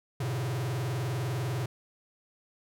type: tone with vibrato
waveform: square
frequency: 123.47 Hz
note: B2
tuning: in tune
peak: -30 dBFS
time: 0.2-1.66 s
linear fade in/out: 5 ms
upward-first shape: sine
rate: 20 Hz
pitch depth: 280 cents each way
effects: none